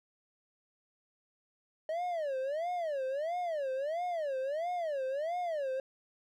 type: tone with vibrato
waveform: triangle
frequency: 612 Hz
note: D#5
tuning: 29 cents flat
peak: -30 dBFS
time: 1.89-5.8 s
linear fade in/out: 2 ms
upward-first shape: sine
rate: 1.5 Hz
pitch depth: 280 cents each way
effects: none